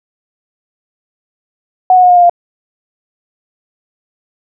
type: tone with pitch steps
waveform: sine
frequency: 740 / 731.1 / 722.3 / 713.6 / 705 / 696.5 Hz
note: F#5 / F#5 / F#5 / F5 / F5 / F5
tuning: 0 / -21 / -42 / +37 / +16 / -5 cents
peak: -3 dBFS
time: 1.9-2.296 s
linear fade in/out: 2 ms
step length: 66 ms
effects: none